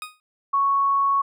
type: tone with exponential decay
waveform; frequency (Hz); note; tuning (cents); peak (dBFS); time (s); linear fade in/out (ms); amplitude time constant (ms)
20% pulse; 1244.5; D#6; 0; -23; 0.02-0.2; 1; 39
type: tone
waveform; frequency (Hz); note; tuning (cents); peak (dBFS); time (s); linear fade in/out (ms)
sine; 1108.7; C#6; 0; -17; 0.53-1.22; 10
effects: none